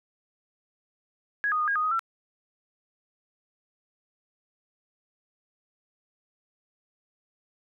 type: tone with pitch steps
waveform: sine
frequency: 1664 / 1238 / 1227 / 1630 / 1238 / 1255 / 1347 Hz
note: G#6 / D#6 / D#6 / G#6 / D#6 / D#6 / E6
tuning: +3 / -9 / -25 / -33 / -9 / +15 / +37 cents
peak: -23 dBFS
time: 1.44-1.993 s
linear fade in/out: 0 ms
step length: 79 ms
effects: none